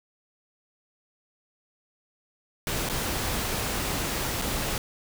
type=noise with dropouts; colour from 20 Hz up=pink; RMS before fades=-29 dBFS; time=2.67-4.78 s; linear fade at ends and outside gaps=1 ms; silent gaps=2.889-2.897 / 4.416-4.42 s; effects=none